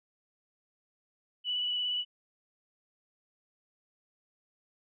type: tone with vibrato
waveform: sine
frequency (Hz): 2958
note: F#7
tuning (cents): -1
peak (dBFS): -29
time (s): 1.44-2.05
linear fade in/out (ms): 50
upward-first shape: square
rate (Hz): 17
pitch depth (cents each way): 14
effects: none